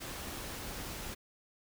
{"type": "noise", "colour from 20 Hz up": "pink", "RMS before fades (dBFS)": -42, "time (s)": [0, 1.15], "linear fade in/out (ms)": 20, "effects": []}